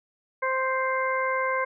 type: harmonic tone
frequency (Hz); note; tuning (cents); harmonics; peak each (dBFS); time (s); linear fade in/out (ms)
523.3; C5; 0; 1 / 2 / 3 / 4; -28 / -27 / -31 / -31; 0.42-1.65; 10
effects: none